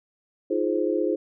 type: chord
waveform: sine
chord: F minor seventh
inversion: third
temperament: just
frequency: 314.3 / 349.2 / 419.1 / 523.8 Hz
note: Eb4 / F4 / Ab4 / C5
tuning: +18 / 0 / +16 / +2 cents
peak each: -27 / -26 / -27 / -28 dBFS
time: 0.5-1.16 s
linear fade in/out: 10 ms
effects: none